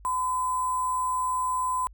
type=tone with sample-and-hold; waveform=sine; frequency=1017 Hz; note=C6; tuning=50 cents flat; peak=-24 dBFS; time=0.05-1.87 s; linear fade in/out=0 ms; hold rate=8820 Hz; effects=added 50 Hz sine -47 dBFS peak until 1.93 s